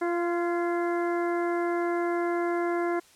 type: harmonic tone with a mistuned harmonic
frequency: 345.9 Hz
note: F4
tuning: 17 cents flat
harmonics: 1 / 2 / 3 / 4 / 5 / 6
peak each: -26 / -32 / -36 / -38 / -40 / -42 dBFS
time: 0.01-3 s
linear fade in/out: 10 ms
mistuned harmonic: 5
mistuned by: -28 cents
effects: white hiss -57 dBFS RMS until 3.15 s + low-pass 10000 Hz 12 dB/octave

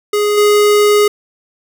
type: tone with level steps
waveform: square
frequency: 415.7 Hz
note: G#4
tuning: 2 cents sharp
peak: -12 / -8 dBFS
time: 0.13-1.08 s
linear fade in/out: 5 ms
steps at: 0.37 s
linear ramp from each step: 10 ms
effects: none

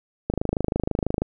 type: click train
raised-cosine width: 2 ms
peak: -9 dBFS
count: 25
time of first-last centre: 0.3-1.22 s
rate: 26.1 Hz
effects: none

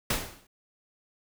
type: noise with exponential decay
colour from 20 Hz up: pink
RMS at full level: -24 dBFS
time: 0.1-0.47 s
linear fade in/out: 5 ms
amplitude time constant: 79 ms
effects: none

